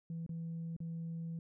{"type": "tone with dropouts", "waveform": "sine", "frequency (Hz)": 165.5, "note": "E3", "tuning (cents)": 7, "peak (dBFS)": -37, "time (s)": [0.1, 1.39], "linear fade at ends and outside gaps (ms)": 2, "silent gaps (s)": [[0.264, 0.292], [0.765, 0.803]], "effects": ["tanh soft clip ceiling -36 dBFS"]}